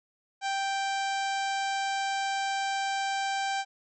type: harmonic tone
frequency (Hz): 784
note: G5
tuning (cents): 0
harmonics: 1 / 2 / 3 / 4 / 5 / 6 / 7 / 8 / 9 / 10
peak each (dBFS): -29 / -35 / -39 / -41 / -43 / -45 / -46 / -47 / -48 / -49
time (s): 0.41-3.65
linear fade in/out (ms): 50
effects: none